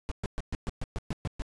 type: noise bursts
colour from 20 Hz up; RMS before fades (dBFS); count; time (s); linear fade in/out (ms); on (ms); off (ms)
brown; -31; 10; 0.09-1.42; 0; 25; 120
effects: resampled to 22050 Hz